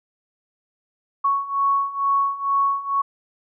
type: beating tone pair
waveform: sine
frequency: 1108.7 / 1110.9 Hz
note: C#6 / C#6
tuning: 0 / +3 cents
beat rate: 2.2 Hz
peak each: -23 / -20 dBFS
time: 1.24-3.02 s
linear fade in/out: 10 ms
effects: none